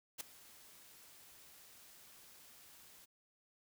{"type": "noise with ADSR envelope", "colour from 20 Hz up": "white", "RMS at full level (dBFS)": -40, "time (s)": [0.18, 3.06], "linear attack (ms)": 27, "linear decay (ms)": 5, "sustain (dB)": -20, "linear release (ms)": 22, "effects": []}